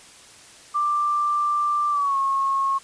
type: tone with pitch glide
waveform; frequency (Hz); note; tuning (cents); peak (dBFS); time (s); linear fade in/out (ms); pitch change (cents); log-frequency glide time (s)
sine; 1181 to 1089.3; D6 to C#6; +9 to -31; -19; 0.74-2.79; 20; -140; 1.9-2.17
effects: white hiss -47 dBFS RMS until 2.83 s + resampled to 22050 Hz